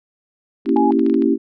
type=chord; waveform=sine; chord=A# diminished seventh; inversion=none; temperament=equal; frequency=233.1 / 277.2 / 329.6 / 392 Hz; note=A#3 / C#4 / E4 / G4; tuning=0 / 0 / 0 / 0 cents; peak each=-19 / -17 / -18 / -20 dBFS; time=0.65-1.38 s; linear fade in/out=50 ms
type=clicks; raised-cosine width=0.3 ms; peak=-21 dBFS; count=9; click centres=0.659 / 0.692 / 0.768 / 0.922 / 0.994 / 1.064 / 1.098 / 1.142 / 1.222 s
type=tone; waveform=sine; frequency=836 Hz; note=G#5; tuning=11 cents sharp; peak=-17 dBFS; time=0.76-0.91 s; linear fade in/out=2 ms
effects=none